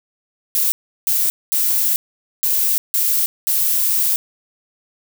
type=noise bursts at uneven times; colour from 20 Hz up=violet; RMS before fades=-17 dBFS; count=6; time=0.55-0.72 / 1.07-1.3 / 1.52-1.96 / 2.43-2.78 / 2.94-3.26 / 3.47-4.16 s; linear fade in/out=0 ms; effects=none